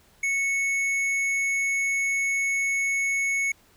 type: tone with hard clipping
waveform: sine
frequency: 2208 Hz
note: C#7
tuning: 7 cents flat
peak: -24 dBFS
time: 0.23-3.52 s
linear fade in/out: 5 ms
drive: 8 dB
effects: pink hiss -59 dBFS RMS until 3.76 s